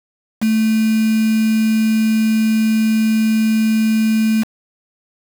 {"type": "tone with quantisation", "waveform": "sine", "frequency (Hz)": 220, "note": "A3", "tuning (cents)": 0, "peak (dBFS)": -12, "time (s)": [0.41, 4.44], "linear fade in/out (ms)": 20, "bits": 4, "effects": []}